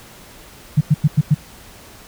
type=tone bursts; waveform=sine; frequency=150 Hz; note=D3; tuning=37 cents sharp; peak=-8 dBFS; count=5; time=0.77-1.346 s; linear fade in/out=10 ms; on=40 ms; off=94 ms; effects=pink hiss -42 dBFS RMS until 2.07 s